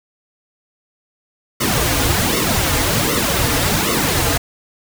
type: noise with flanger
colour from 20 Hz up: pink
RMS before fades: -17 dBFS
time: 1.6-4.38 s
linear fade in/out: 10 ms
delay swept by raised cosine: 1.2 to 5.4 ms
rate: 1.3 Hz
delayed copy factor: -0.95
effects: none